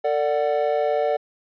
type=chord; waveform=triangle; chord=D major; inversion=second; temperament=equal with one note detuned; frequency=450.8 / 587.3 / 740 Hz; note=A4 / D5 / F#5; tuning=+42 / 0 / 0 cents; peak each=-22 / -20 / -23 dBFS; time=0.04-1.17 s; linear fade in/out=10 ms; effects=resampled to 11025 Hz